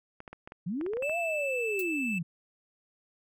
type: clicks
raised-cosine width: 0.5 ms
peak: -28 dBFS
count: 11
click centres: 0.204 / 0.278 / 0.33 / 0.475 / 0.521 / 0.812 / 0.864 / 0.935 / 0.97 / 1.024 / 1.096 s
type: linear two-way sweep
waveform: sine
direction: up then down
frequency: 155.56 to 699 to 155.56 Hz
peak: -30 dBFS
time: 0.66-2.23 s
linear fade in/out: 10 ms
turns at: 1.18 s
type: tone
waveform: triangle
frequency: 2637 Hz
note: E7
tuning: in tune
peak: -30 dBFS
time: 1.02-2.19 s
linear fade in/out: 10 ms
type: noise with exponential decay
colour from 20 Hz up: violet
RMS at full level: -34 dBFS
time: 1.79-1.88 s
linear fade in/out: 2 ms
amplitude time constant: 19 ms
effects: none